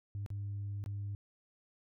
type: tone with dropouts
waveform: sine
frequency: 101 Hz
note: G#2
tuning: 48 cents flat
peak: -35 dBFS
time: 0.15-1.15 s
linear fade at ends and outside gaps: 0 ms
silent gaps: 0.262-0.303 / 0.84-0.861 s
effects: tanh soft clip ceiling -34 dBFS